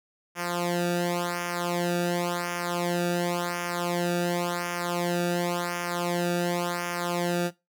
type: tone with flanger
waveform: sawtooth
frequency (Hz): 174.7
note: F3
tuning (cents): +1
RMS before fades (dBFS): -28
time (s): 0.35-7.51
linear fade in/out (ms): 50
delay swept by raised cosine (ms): 0.24 to 0.96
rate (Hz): 0.92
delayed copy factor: -0.9
effects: noise-tail reverb RT60 0.2 s tail -18 dB re dry